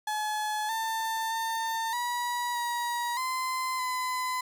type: tone with pitch steps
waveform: 35% pulse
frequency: 852 / 894 / 902 / 968 / 956 / 1031 / 1013 Hz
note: G#5 / A5 / A5 / B5 / A#5 / C6 / B5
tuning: +44 / +27 / +43 / -35 / +43 / -26 / +44 cents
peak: -27 dBFS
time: 0.07-4.41 s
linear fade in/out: 5 ms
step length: 620 ms
effects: none